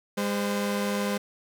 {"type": "tone pair together", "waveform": "sawtooth", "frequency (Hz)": [202.8, 515], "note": ["G#3", "C5"], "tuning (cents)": [-41, -28], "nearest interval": "octave + major third", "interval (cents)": 1613, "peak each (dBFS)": [-23, -27], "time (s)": [0.17, 1.18], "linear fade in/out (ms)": 10, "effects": []}